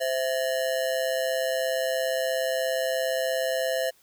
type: ring-modulated tone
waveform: square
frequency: 591 Hz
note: D5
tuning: 11 cents sharp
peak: -22 dBFS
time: 0-3.91 s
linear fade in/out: 20 ms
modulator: 68.5 Hz
effects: white hiss -61 dBFS RMS until 4.02 s